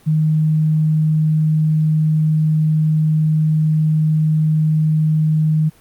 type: tone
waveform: sine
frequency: 155.56 Hz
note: D#3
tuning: in tune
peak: -12 dBFS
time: 0.06-5.7 s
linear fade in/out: 20 ms
effects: pink hiss -50 dBFS RMS until 5.8 s + Opus 32 kbps